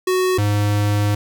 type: tone pair in turn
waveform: square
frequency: 370 / 103.38 Hz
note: F#4 / G#2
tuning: 0 / -7 cents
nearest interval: octave + minor seventh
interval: 2207 cents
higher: first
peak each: -16 dBFS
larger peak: neither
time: 0.07-0.38 / 0.38-1.15 s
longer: second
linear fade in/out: 5 ms
effects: none